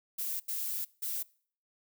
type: noise bursts at uneven times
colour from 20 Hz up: violet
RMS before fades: -35 dBFS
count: 3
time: 0.18-0.4 / 0.48-0.85 / 1.02-1.23 s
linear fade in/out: 10 ms
effects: noise-tail reverb RT60 0.5 s tail -23 dB re dry